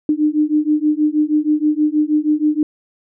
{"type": "beating tone pair", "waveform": "sine", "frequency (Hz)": [299.7, 306], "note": ["D4", "D#4"], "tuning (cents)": [35, -29], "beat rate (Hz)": 6.3, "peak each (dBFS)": -16, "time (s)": [0.09, 2.63], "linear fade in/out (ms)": 2, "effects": []}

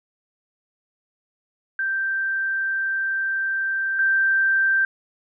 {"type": "tone pair in turn", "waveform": "sine", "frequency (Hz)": [1568, 1568], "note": ["G6", "G6"], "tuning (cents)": [0, 0], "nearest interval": "unison", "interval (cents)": 0, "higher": "neither", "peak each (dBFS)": [-21, -16], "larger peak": "second", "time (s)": [[1.79, 3.99], [3.99, 4.85]], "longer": "first", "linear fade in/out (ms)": 2, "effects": []}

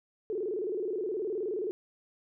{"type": "tone with vibrato", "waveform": "sine", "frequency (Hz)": 397.8, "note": "G4", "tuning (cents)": 25, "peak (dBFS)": -30, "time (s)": [0.3, 1.71], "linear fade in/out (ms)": 0, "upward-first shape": "square", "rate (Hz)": 19, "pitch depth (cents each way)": 160, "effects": []}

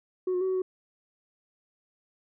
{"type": "tone with pitch steps", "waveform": "sine", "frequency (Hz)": [368.9, 361, 377.3, 374.6, 371.5], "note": ["F#4", "F#4", "F#4", "F#4", "F#4"], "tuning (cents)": [-5, -43, 34, 21, 7], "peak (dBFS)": -23, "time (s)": [0.27, 0.62], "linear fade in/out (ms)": 5, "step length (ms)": 70, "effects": ["tanh soft clip ceiling -23 dBFS"]}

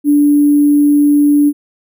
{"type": "tone with sample-and-hold", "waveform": "sine", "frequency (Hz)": 291.2, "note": "D4", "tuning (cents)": -15, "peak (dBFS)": -6, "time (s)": [0.04, 1.53], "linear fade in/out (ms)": 50, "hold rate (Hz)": 11025, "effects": []}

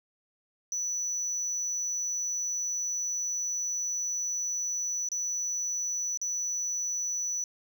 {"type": "tone with dropouts", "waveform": "sine", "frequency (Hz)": 5940, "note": "F#8", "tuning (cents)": 6, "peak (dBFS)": -27, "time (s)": [0.72, 7.44], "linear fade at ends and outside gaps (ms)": 1, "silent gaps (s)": [[5.088, 5.117], [6.174, 6.215]], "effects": ["tanh soft clip ceiling -27 dBFS"]}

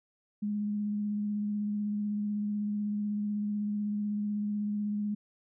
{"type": "tone with vibrato", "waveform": "sine", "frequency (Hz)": 207.7, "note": "G#3", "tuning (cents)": 0, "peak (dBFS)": -29, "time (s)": [0.42, 5.15], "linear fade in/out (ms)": 10, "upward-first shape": "triangle", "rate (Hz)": 16, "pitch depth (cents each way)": 19, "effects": []}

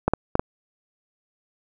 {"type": "clicks", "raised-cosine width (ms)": 1, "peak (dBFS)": -5, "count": 4, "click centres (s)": [0.08, 0.136, 0.354, 0.395], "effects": []}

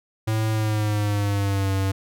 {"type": "tone with pitch glide", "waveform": "square", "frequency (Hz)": [109.8, 96.7], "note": ["A2", "G2"], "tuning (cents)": [-3, -23], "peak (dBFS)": -21, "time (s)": [0.27, 1.92], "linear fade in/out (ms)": 10, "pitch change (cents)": -220, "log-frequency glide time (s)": [0.51, 1.72], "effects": []}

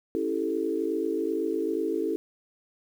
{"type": "chord", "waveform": "sine", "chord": "A dominant seventh", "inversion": "first", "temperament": "equal", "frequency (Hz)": [277.2, 329.6, 392, 440], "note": ["C#4", "E4", "G4", "A4"], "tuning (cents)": [0, 0, 0, 0], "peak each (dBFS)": [-34, -29, -32, -30], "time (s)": [0.15, 2.16], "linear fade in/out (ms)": 0, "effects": ["9-bit"]}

